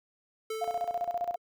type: tone with exponential decay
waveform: square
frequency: 440 Hz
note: A4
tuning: in tune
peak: -32 dBFS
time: 0.5-1.38 s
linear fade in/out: 5 ms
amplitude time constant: 190 ms
type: tone with tremolo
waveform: sine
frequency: 698.5 Hz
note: F5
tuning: in tune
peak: -27 dBFS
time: 0.61-1.36 s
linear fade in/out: 10 ms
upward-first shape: square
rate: 15 Hz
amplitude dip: 75%
effects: none